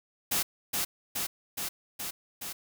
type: noise with echo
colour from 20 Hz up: white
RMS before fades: -28 dBFS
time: 0.31-0.43 s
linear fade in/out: 10 ms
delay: 420 ms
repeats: 5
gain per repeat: -2 dB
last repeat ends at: 2.53 s
effects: none

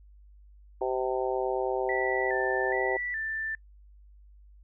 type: harmonic tone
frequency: 128.9 Hz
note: C3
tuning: 26 cents flat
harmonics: 3 / 4 / 5 / 6 / 7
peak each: -30 / -32 / -35 / -34 / -36 dBFS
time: 0.81-2.97 s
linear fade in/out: 5 ms
type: tone with vibrato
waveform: sine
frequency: 1864.7 Hz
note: A#6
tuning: in tune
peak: -30 dBFS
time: 1.89-3.55 s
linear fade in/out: 2 ms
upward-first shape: square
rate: 1.2 Hz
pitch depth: 88 cents each way
effects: noise-tail reverb RT60 0.1 s tail -26 dB re dry + added 50 Hz sine -51 dBFS peak until 4.63 s

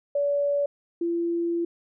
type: tone pair in turn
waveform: sine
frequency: 572 / 340.1 Hz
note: D5 / F4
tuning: -46 / -46 cents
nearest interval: major sixth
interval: 900 cents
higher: first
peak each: -21 / -23 dBFS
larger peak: first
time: 0.15-0.66 / 1.01-1.65 s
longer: second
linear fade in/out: 5 ms
effects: none

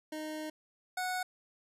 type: tone pair in turn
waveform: 25% pulse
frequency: 309.3 / 735.6 Hz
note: D#4 / F#5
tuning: -10 / -10 cents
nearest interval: octave + minor third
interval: 1500 cents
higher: second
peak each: -34 / -29 dBFS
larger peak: second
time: 0.12-0.5 / 0.97-1.23 s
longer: first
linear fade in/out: 5 ms
effects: resampled to 32000 Hz

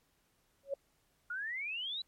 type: tone with exponential growth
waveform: sine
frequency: 554.4 Hz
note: C#5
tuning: in tune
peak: -29 dBFS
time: 0.63-0.74 s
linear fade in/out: 5 ms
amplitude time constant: 22 ms
type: exponential sweep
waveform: sine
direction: up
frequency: 1400 to 4026 Hz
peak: -36 dBFS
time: 1.3-2.02 s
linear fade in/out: 5 ms
effects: pink hiss -74 dBFS RMS until 2.07 s + MP3 64 kbps

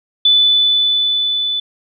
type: tone with level ramp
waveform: sine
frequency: 3490 Hz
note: A7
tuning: 15 cents flat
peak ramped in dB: -7 to -16 dBFS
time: 0.25-1.6 s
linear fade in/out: 5 ms
effects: none

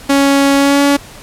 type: tone with pitch glide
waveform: sawtooth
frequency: 277.9 to 283.1 Hz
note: C#4 to C#4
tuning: +4 to +37 cents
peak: -4 dBFS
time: 0.09-0.97 s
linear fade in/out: 10 ms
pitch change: +33 cents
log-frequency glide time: 0.56-0.82 s
effects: pink hiss -35 dBFS RMS until 1.22 s + low-pass 12000 Hz 12 dB/octave

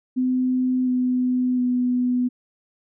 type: tone with pitch steps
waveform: sine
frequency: 254.8 / 251.6 / 248.4 Hz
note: C4 / B3 / B3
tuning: -46 / +32 / +10 cents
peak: -18 dBFS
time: 0.16-2.29 s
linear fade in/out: 20 ms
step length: 710 ms
effects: none

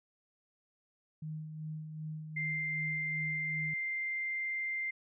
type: tone with tremolo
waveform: sine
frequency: 155.56 Hz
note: D#3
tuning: in tune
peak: -37 dBFS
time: 1.22-3.74 s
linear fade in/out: 5 ms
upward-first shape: sine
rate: 2.6 Hz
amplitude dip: 45%
type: tone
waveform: sine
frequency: 2093 Hz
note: C7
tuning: in tune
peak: -33 dBFS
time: 2.36-4.91 s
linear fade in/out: 10 ms
effects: none

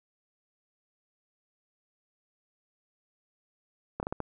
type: slowing click train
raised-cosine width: 1 ms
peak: -18 dBFS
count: 5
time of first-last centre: 4-4.203 s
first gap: 29 ms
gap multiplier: 1.39
effects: none

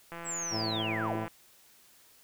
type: click train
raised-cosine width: 0.5 ms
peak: -27 dBFS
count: 197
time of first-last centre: 0.12-1.28 s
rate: 169 Hz
type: linear sweep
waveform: sine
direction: down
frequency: 7950 to 130.81 Hz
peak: -33 dBFS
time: 0.24-1.18 s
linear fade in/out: 50 ms
type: harmonic tone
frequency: 110 Hz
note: A2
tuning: in tune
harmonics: 1 / 2 / 3 / 4 / 5 / 6 / 7 / 9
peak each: -38 / -39 / -37 / -44 / -45 / -42 / -41 / -42 dBFS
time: 0.5-1.28 s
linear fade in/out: 50 ms
effects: white hiss -60 dBFS RMS until 2.23 s

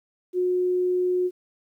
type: tone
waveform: sine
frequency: 362.5 Hz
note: F#4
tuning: 35 cents flat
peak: -20 dBFS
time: 0.33-1.31 s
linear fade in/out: 50 ms
effects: 10-bit

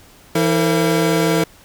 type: tone cluster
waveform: square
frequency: 166.6 / 323.6 / 455.3 / 528 / 676 Hz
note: E3 / E4 / A#4 / C5 / E5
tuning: +19 / -32 / -41 / +16 / +43 cents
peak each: -20 / -20 / -20 / -27 / -25 dBFS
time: 0.35-1.44 s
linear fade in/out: 5 ms
effects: pink hiss -47 dBFS RMS until 1.64 s

